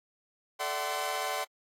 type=tone cluster; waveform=sawtooth; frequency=437 / 587 / 665 / 757 / 1037 Hz; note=A4 / D5 / E5 / F#5 / C6; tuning=-12 / -1 / +15 / +39 / -16 cents; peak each=-38 / -34 / -37 / -31 / -32 dBFS; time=0.59-1.45 s; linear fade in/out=20 ms; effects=AAC 48 kbps